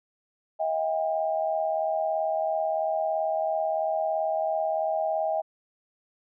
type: tone cluster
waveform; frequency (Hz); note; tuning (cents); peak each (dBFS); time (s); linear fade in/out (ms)
sine; 639 / 717 / 800; D#5 / F5 / G5; +46 / +45 / +35; -26 / -34 / -29; 0.59-5.42; 20
effects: none